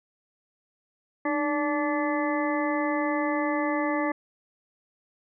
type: harmonic tone with a mistuned harmonic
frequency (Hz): 290.2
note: D4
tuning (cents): -21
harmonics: 1 / 2 / 3 / 4 / 6 / 7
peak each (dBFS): -27 / -30 / -32 / -33 / -35 / -35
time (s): 1.25-4.12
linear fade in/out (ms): 5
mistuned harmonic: 1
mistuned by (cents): +76
effects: none